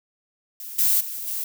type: noise with level steps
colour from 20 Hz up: violet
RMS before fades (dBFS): -36 / -19 / -32 / -28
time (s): 0.6-1.44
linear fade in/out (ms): 2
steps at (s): 0.78 / 1 / 1.27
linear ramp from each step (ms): 10
effects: none